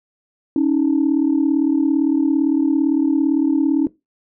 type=tone pair together; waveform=sine; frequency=277.9 / 315.6 Hz; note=C#4 / D#4; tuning=+4 / +25 cents; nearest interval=major second; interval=221 cents; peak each=-15 / -16 dBFS; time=0.56-3.87 s; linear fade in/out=2 ms; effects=noise-tail reverb RT60 0.2 s tail -18 dB re dry + tanh soft clip ceiling -8 dBFS